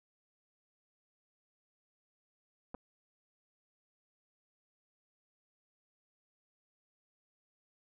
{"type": "clicks", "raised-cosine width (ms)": 1, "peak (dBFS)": -30, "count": 2, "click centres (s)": [2.744, 2.748], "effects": []}